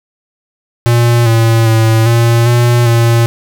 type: tone with pitch steps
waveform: square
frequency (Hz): 118.7 / 114 / 112.1 / 116.9 / 120.1 / 116.6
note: A#2 / A#2 / A2 / A#2 / B2 / A#2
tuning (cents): +32 / -38 / +33 / +5 / -48 / +1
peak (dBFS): -7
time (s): 0.86-3.26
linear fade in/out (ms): 0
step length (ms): 400
effects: none